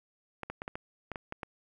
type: clicks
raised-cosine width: 0.5 ms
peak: -22 dBFS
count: 9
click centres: 0.433 / 0.5 / 0.619 / 0.679 / 0.755 / 1.117 / 1.158 / 1.324 / 1.432 s
effects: 10-bit